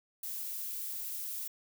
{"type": "noise", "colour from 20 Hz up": "violet", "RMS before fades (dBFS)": -39, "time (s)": [0.23, 1.48], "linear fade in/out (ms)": 5, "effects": []}